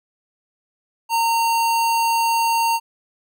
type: tone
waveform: square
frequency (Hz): 919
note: A#5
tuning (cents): -25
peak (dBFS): -17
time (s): 1.09-2.8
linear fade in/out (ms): 50
effects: none